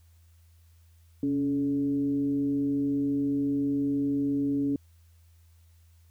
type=tone with frequency modulation; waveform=sine; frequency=280.9 Hz; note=C#4; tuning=23 cents sharp; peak=-24 dBFS; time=1.23-4.76 s; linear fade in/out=2 ms; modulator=149 Hz; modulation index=0.4; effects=added 83 Hz sine -55 dBFS peak until 6.1 s + white hiss -69 dBFS RMS until 6.1 s